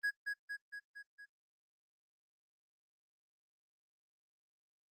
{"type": "tone with echo", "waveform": "triangle", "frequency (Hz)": 1661.2, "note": "G#6", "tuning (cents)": 0, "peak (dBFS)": -29, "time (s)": [0.03, 0.11], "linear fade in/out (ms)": 20, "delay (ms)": 230, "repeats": 5, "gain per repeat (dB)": -4, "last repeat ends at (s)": 1.26, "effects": ["noise-tail reverb RT60 0.1 s tail -22 dB re dry", "Opus 24 kbps"]}